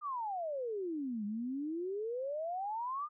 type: exponential two-way sweep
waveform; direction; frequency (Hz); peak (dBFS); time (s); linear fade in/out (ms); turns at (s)
sine; down then up; 1237 to 201.5 to 1237; -35; 0.01-3.09; 50; 1.25
effects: none